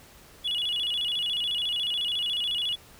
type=tone with vibrato; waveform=triangle; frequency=3136 Hz; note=G7; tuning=in tune; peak=-23 dBFS; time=0.44-2.76 s; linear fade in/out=20 ms; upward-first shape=square; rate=14 Hz; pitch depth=140 cents each way; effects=tanh soft clip ceiling -22 dBFS + pink hiss -52 dBFS RMS until 2.99 s